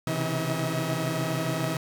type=tone cluster; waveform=sawtooth; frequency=129.4 / 136.4 / 163.1 / 316.1 / 640 Hz; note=C3 / C#3 / E3 / D#4 / D#5; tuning=-19 / -28 / -18 / +27 / +49 cents; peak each=-29 / -30 / -26 / -33 / -29 dBFS; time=0.07-1.77 s; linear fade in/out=2 ms; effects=none